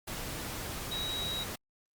sine tone in noise, 3834 Hz, A#7, 48 cents sharp, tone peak -34 dBFS, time 0.91-1.44 s, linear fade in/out 10 ms, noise pink, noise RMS -39 dBFS, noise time 0.07-1.56 s, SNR +2 dB, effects Opus 48 kbps

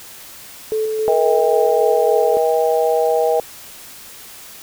sine tone with tremolo, 436.1 Hz, A4, 15 cents flat, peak -16 dBFS, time 0.72-2.37 s, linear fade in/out 0 ms, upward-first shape square, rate 3.7 Hz, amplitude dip 25%
harmonic tone, 159.8 Hz, D#3, 47 cents sharp, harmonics 3 / 4 / 5, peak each -16 / -18 / -20 dBFS, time 1.08-3.4 s, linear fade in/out 0 ms
effects white hiss -38 dBFS RMS until 4.62 s

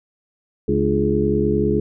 harmonic tone with a mistuned harmonic, 69.9 Hz, C#2, 15 cents sharp, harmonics 1 / 2 / 3 / 4 / 5 / 6, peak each -26 / -24 / -22 / -25 / -23 / -20 dBFS, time 0.68-1.8 s, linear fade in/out 5 ms, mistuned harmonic 4, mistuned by +100 cents, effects none

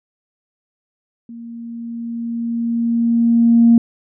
sine tone with level ramp, 232.9 Hz, A#3, 1 cent flat, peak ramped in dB -31 to -5 dBFS, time 1.29-3.78 s, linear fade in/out 2 ms, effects tanh soft clip ceiling -1 dBFS

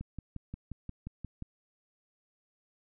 click train, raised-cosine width 5 ms, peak -27 dBFS, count 9, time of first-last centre 0.01-1.423 s, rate 5.66 Hz, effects none

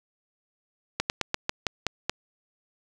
slowing click train, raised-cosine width 0.2 ms, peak -7 dBFS, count 8, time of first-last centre 1-2.096 s, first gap 99 ms, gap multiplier 1.15, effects none

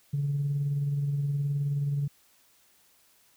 sine tone with tremolo, 142.6 Hz, C#3, 49 cents sharp, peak -23 dBFS, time 0.13-2.08 s, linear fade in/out 10 ms, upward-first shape sine, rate 19 Hz, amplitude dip 35%, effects tanh soft clip ceiling -21 dBFS + white hiss -63 dBFS RMS until 3.36 s

